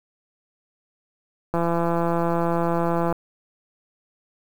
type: click train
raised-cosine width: 1 ms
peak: -10 dBFS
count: 269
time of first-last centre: 1.54-3.126 s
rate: 169 Hz
effects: 7-bit